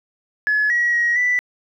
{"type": "tone with pitch steps", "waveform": "sine", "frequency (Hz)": [1704, 1914, 1896, 1977], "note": ["G#6", "A#6", "A#6", "B6"], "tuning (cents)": [44, 45, 29, 1], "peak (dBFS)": -14, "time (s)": [0.47, 1.39], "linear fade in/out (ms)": 0, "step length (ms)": 230, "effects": ["tanh soft clip ceiling -11 dBFS", "9-bit"]}